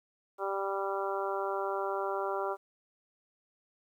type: harmonic tone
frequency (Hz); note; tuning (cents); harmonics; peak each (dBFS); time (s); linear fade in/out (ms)
196; G3; 0; 2 / 3 / 4 / 5 / 6 / 7; -35 / -37 / -38 / -39 / -40 / -40; 0.38-2.57; 50
effects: 11-bit